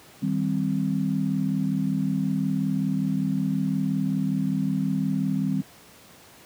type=chord; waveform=sine; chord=C minor; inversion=first; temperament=just; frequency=156.98 / 196.22 / 261.6 Hz; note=Eb3 / G3 / C4; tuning=+16 / +2 / 0 cents; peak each=-27 / -25 / -27 dBFS; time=0.22-5.62 s; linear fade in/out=10 ms; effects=pink hiss -50 dBFS RMS until 6.45 s + high-pass 100 Hz 12 dB/octave